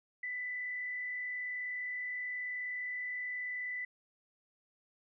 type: tone with frequency modulation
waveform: sine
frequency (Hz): 1991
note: B6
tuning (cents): +14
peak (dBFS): -36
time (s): 0.23-3.85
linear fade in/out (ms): 5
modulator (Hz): 41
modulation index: 0.52
effects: none